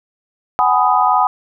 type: chord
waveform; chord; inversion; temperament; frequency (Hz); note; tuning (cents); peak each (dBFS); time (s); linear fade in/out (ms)
sine; G# minor seventh; third; just; 747.5 / 830.6 / 996.7 / 1245.9; F#5 / G#5 / B5 / D#6; +17 / 0 / +16 / +2; -16; 0.59-1.27; 0
effects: none